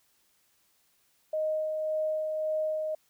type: tone with tremolo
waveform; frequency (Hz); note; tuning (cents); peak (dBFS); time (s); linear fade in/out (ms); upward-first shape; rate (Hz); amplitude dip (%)
sine; 622.3; D#5; 0; -26; 1.33-2.95; 5; sine; 1.8; 30
effects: white hiss -69 dBFS RMS until 3.09 s